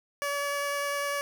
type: tone with vibrato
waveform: 15% pulse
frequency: 570 Hz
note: C#5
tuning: 48 cents sharp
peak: -22 dBFS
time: 0.22-1.21 s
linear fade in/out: 0 ms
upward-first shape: sine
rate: 10 Hz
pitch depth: 8 cents each way
effects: none